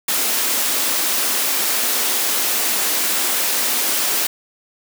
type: high-pass noise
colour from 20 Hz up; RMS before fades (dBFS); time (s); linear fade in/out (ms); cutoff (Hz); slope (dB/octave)
white; -19; 0.08-4.27; 5; 210; 48
effects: none